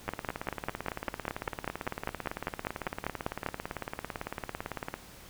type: two click trains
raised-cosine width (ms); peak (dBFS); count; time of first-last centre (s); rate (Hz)
0.5; -15 / -19; 18 / 88; 0.09-3.463 / 0.08-4.94; 5.04 / 17.9
effects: pink hiss -51 dBFS RMS until 5.29 s